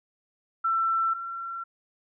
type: tone pair in turn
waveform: sine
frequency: 1340 / 1359.5 Hz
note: E6 / F6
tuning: +28 / -47 cents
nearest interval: unison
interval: 25 cents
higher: second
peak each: -22 / -32 dBFS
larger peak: first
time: 0.64-1.14 / 1.14-1.64 s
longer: neither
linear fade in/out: 10 ms
effects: none